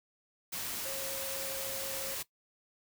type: tone in noise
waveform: sine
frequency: 540 Hz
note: C#5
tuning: 45 cents flat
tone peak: -41 dBFS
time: 0.85-2.15 s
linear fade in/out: 10 ms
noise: white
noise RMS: -38 dBFS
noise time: 0.52-2.23 s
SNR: -6 dB
effects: noise-tail reverb RT60 0.1 s tail -18 dB re dry